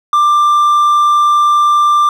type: tone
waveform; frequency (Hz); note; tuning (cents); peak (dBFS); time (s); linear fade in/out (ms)
triangle; 1185; D6; +15; -5; 0.13-2.09; 2
effects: none